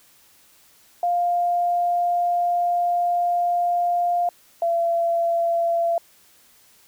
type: tone pair in turn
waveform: sine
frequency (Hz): 701 / 678.3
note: F5 / E5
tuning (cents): +6 / +49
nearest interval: minor second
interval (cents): 57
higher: first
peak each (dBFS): -18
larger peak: neither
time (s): 1.03-4.29 / 4.62-5.98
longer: first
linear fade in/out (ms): 2
effects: white hiss -55 dBFS RMS until 6.87 s